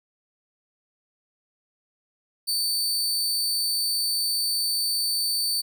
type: tone with amplitude modulation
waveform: sawtooth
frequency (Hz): 4555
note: C#8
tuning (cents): +46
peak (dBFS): -18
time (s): 2.47-5.62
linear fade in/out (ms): 20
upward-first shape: sine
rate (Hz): 277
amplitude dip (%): 45
effects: none